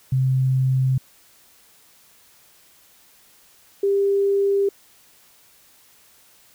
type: tone pair in turn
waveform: sine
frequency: 130.9 / 397.6 Hz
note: C3 / G4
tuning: +1 / +25 cents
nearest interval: octave + perfect fifth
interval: 1924 cents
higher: second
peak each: -16 dBFS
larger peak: neither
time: 0.12-0.98 / 3.83-4.69 s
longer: neither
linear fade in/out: 5 ms
effects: white hiss -54 dBFS RMS until 6.54 s